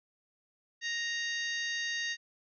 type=harmonic tone with a mistuned harmonic; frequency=932.3 Hz; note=A#5; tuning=in tune; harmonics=2 / 3 / 4 / 5 / 6 / 7; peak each=-34 / -41 / -40 / -43 / -47 / -45 dBFS; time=0.81-2.17 s; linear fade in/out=50 ms; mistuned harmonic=7; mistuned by=-41 cents; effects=none